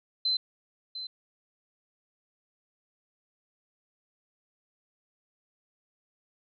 sine tone with echo, 4069 Hz, C8, 49 cents flat, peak -24 dBFS, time 0.25-0.37 s, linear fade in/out 5 ms, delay 700 ms, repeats 1, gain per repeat -11 dB, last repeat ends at 1.07 s, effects none

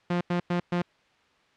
sawtooth tone bursts at uneven times, 175.6 Hz, F3, 10 cents sharp, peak -20 dBFS, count 4, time 0.1-0.21 / 0.3-0.4 / 0.5-0.6 / 0.72-0.82 s, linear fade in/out 5 ms, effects white hiss -63 dBFS RMS until 1.56 s + low-pass 3000 Hz 12 dB/octave

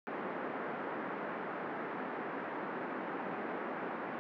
pink band-pass noise, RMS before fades -40 dBFS, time 0.07-4.19 s, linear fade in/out 0 ms, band 220 to 1800 Hz, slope 24 dB/octave, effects none

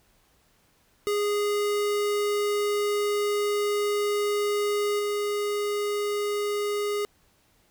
square tone with level steps, 412.6 Hz, G#4, 11 cents flat, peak -24 / -26 dBFS, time 1.07-7.05 s, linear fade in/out 0 ms, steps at 4.99 s, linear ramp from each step 5 ms, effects pink hiss -64 dBFS RMS until 7.7 s

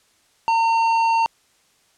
triangle tone with tanh clipping, 911 Hz, A#5, 40 cents flat, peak -17 dBFS, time 0.48-1.26 s, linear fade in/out 0 ms, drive 14 dB, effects white hiss -60 dBFS RMS until 1.97 s + low-pass 9000 Hz 12 dB/octave

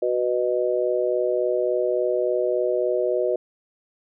sine chord, B major, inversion second, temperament just, 370.4 / 493.9 / 617.4 Hz, F#4 / B4 / D#5, +2 / 0 / -14 cents, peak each -24 dBFS, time 0.02-3.36 s, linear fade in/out 5 ms, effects none

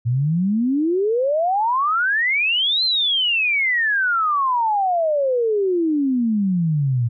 sine exponential two-way sweep, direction up then down, 113.6 to 4186 to 113.6 Hz, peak -16 dBFS, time 0.05-7.09 s, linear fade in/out 20 ms, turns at 2.84 s, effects none

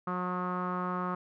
sawtooth tone with low-pass filter, 180.7 Hz, F#3, 41 cents flat, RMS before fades -33 dBFS, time 0.07-1.15 s, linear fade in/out 5 ms, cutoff 1200 Hz, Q 8, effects none

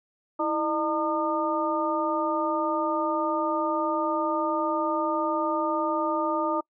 harmonic tone with a mistuned harmonic, 303.6 Hz, D#4, 42 cents flat, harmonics 1 / 2 / 3 / 4, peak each -29 / -29 / -29 / -29 dBFS, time 0.39-6.61 s, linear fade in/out 10 ms, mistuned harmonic 1, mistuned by +120 cents, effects noise-tail reverb RT60 0.1 s tail -26 dB re dry

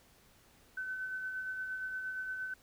sine tone with tremolo, 1519 Hz, F#6, 45 cents sharp, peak -35 dBFS, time 0.77-2.54 s, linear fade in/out 5 ms, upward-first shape sine, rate 8.6 Hz, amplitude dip 35%, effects pink hiss -64 dBFS RMS until 2.62 s

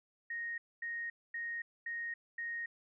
sine tone bursts, 1864.7 Hz, A#6, in tune, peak -37 dBFS, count 5, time 0.3-2.66 s, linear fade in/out 5 ms, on 280 ms, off 240 ms, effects none

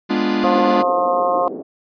45% pulse chord, G# diminished seventh, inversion none, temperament equal, 207.7 / 246.9 / 293.7 / 349.2 Hz, G#3 / B3 / D4 / F4, 0 / 0 / 0 / 0 cents, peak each -22 dBFS, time 0.09-0.83 s, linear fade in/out 20 ms
harmonic tone, 177.7 Hz, F3, 30 cents sharp, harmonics 3 / 4 / 5 / 6 / 7, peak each -19 / -19 / -29 / -20 / -29 dBFS, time 0.44-1.48 s, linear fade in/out 0 ms
pink band-pass noise, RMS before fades -29 dBFS, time 0.51-1.63 s, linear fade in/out 20 ms, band 280 to 490 Hz, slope 24 dB/octave
effects resampled to 11025 Hz

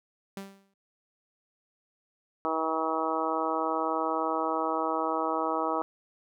sawtooth tone with exponential decay, 196 Hz, G3, in tune, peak -31 dBFS, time 0.37-0.74 s, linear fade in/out 2 ms, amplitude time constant 79 ms
harmonic tone, 160.2 Hz, E3, 49 cents flat, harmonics 2 / 3 / 4 / 5 / 6 / 7 / 8, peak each -34 / -34 / -34 / -34 / -34 / -34 / -34 dBFS, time 2.45-5.82 s, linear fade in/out 0 ms
effects none

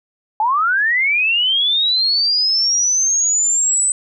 sine linear sweep, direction up, 830.6 to 8100 Hz, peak -13 dBFS, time 0.4-3.92 s, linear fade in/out 2 ms, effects none

